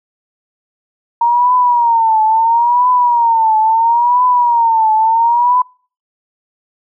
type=tone with vibrato; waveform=sine; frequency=932.3 Hz; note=A#5; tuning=in tune; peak=-8 dBFS; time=1.21-5.62 s; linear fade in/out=5 ms; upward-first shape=triangle; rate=0.74 Hz; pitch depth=130 cents each way; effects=noise-tail reverb RT60 0.4 s tail -26 dB re dry